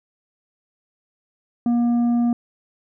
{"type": "tone with tanh clipping", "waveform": "triangle", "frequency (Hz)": 238.1, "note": "A#3", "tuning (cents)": 37, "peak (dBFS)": -17, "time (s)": [1.66, 2.33], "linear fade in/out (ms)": 2, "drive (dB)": 10, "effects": []}